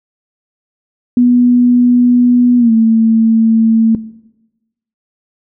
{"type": "tone with pitch glide", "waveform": "sine", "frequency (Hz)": [244.8, 224.5], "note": ["B3", "A3"], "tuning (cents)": [-15, 35], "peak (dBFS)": -5, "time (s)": [1.17, 3.95], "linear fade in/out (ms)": 2, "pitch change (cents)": -150, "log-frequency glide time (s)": [2.58, 2.72], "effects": ["noise-tail reverb RT60 1.0 s tail -18 dB re dry"]}